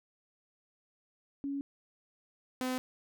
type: tone pair in turn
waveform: sine / sawtooth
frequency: 279.4 / 255.3 Hz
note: C#4 / C4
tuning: +14 / -42 cents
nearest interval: major second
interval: 156 cents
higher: first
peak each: -33 / -28 dBFS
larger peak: second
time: 1.44-1.61 / 2.61-2.78 s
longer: neither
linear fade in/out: 0 ms
effects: none